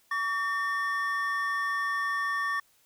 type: tone pair together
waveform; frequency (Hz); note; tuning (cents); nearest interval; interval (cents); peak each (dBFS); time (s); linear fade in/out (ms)
triangle; 1138 / 1812.7; C#6 / A#6; +45 / -49; minor sixth; 806; -28; 0.11-2.6; 5
effects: white hiss -65 dBFS RMS until 2.85 s